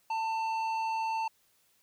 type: tone with tanh clipping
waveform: triangle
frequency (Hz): 893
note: A5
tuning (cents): +25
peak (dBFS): -31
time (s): 0.1-1.28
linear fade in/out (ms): 5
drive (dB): 14
effects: white hiss -69 dBFS RMS until 1.82 s